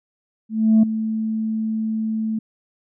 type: tone with ADSR envelope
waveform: sine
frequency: 220 Hz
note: A3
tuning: in tune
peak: -7 dBFS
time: 0.49-2.39 s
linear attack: 340 ms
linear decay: 6 ms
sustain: -13 dB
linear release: 6 ms
effects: tanh soft clip ceiling -8 dBFS